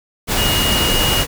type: tone in noise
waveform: sine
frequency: 2871 Hz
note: F7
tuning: 47 cents sharp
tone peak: -18 dBFS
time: 0.36-1.25 s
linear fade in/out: 50 ms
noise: pink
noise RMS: -17 dBFS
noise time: 0.27-1.27 s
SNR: -4 dB
effects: none